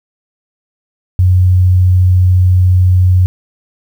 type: tone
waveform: sine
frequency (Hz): 91.4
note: F#2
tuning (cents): -21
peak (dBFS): -5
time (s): 1.19-3.26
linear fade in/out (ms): 0
effects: 7-bit